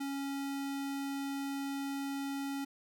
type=tone; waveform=square; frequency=277 Hz; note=C#4; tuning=1 cent flat; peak=-36 dBFS; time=0-2.65 s; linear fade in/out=10 ms; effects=none